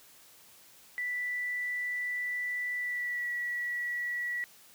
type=tone with pitch glide; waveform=sine; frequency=1973 to 1939.1 Hz; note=B6 to B6; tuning=-2 to -32 cents; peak=-31 dBFS; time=0.98-4.44 s; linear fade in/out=0 ms; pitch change=-30 cents; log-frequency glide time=2.79-3.29 s; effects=white hiss -57 dBFS RMS until 4.74 s + high-pass 60 Hz 12 dB/octave